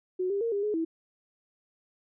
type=tone with pitch steps; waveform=sine; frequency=367.7 / 399.7 / 462 / 403.4 / 421.1 / 326.3 Hz; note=F#4 / G4 / A#4 / G4 / G#4 / E4; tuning=-11 / +34 / -16 / +50 / +24 / -18 cents; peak=-26 dBFS; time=0.19-0.85 s; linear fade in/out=10 ms; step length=110 ms; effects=none